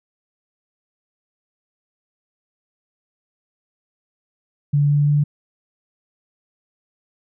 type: tone with pitch steps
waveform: sine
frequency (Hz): 144.5 / 145.51 / 146.52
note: D3 / D3 / D3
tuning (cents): -28 / -16 / -4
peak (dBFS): -13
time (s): 4.73-5.24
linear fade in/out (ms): 10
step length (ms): 170
effects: none